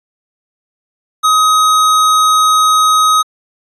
square tone, 1260 Hz, D#6, 21 cents sharp, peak -8 dBFS, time 1.23-3.23 s, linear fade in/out 20 ms, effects resampled to 24000 Hz

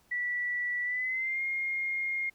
sine tone with pitch glide, 1956 to 2133 Hz, B6 to C7, -17 to +33 cents, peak -29 dBFS, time 0.11-2.3 s, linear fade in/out 10 ms, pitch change +150 cents, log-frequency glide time 0.83-1.42 s, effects pink hiss -66 dBFS RMS until 2.34 s

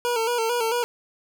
25% pulse tone with vibrato, 466.2 Hz, A#4, in tune, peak -18 dBFS, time 0.05-0.84 s, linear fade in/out 0 ms, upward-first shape square, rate 4.5 Hz, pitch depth 61 cents each way, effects none

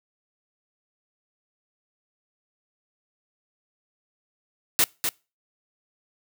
white noise with echo, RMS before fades -19 dBFS, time 4.79-4.84 s, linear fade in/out 0 ms, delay 250 ms, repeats 1, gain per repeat -6 dB, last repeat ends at 5.09 s, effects noise-tail reverb RT60 0.3 s tail -25 dB re dry + high-pass 150 Hz 12 dB/octave

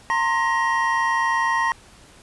triangle tone cluster, 918 / 1058 / 1888 Hz, A#5 / C6 / A#6, -27 / +19 / +22 cents, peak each -21 dBFS, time 0.1-1.72 s, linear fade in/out 0 ms, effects pink hiss -49 dBFS RMS until 2.22 s + resampled to 24000 Hz

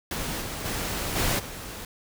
pink noise with level steps, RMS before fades -31 / -34 / -30 / -25 / -38 dBFS, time 0.11-1.85 s, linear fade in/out 2 ms, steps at 0.4 / 0.64 / 1.15 / 1.38 s, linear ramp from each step 20 ms, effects none

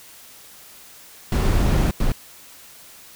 brown noise bursts at uneven times, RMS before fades -18 dBFS, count 2, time 1.32-1.91 / 2-2.12 s, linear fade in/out 2 ms, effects white hiss -45 dBFS RMS until 3.15 s

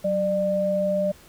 sine tone pair together, 188.36 / 598 Hz, F#3 / D5, +31 / +31 cents, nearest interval octave + minor sixth, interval 2000 cents, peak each -27 / -21 dBFS, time 0.04-1.12 s, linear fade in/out 10 ms, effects pink hiss -51 dBFS RMS until 1.28 s

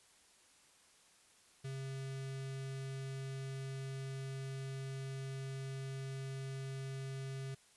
square tone with notch filter, 134.4 Hz, C3, 47 cents sharp, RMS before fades -43 dBFS, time 1.64-7.55 s, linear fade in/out 10 ms, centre 890 Hz, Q 1.4, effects white hiss -66 dBFS RMS until 7.76 s + resampled to 24000 Hz

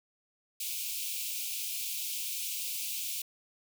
white high-pass noise, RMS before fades -36 dBFS, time 0.6-3.22 s, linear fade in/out 5 ms, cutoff 2300 Hz, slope 96 dB/octave, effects none

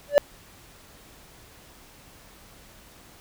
triangle tone with exponential growth, 578 Hz, D5, 28 cents flat, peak -6 dBFS, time 0.08-0.18 s, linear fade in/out 0 ms, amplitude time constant 20 ms, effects pink hiss -51 dBFS RMS until 3.2 s

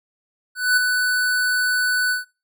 square tone with ADSR envelope, 1493 Hz, F#6, 15 cents sharp, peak -13 dBFS, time 0.55-2.25 s, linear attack 220 ms, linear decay 11 ms, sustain -5 dB, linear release 140 ms, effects noise-tail reverb RT60 0.3 s tail -22 dB re dry

